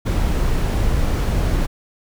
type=noise; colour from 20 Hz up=brown; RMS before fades=-18 dBFS; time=0.05-1.67 s; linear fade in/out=20 ms; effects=none